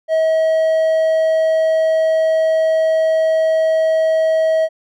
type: tone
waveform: triangle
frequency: 640 Hz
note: D#5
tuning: 49 cents sharp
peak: -10 dBFS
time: 0.08-4.69 s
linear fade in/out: 50 ms
effects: none